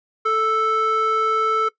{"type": "tone with band-pass filter", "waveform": "square", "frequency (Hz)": 439.9, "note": "A4", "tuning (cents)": 0, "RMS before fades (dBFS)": -19, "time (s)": [0.25, 1.69], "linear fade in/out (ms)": 10, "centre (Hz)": 1100, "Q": 9, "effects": ["noise-tail reverb RT60 0.1 s tail -19 dB re dry", "resampled to 16000 Hz"]}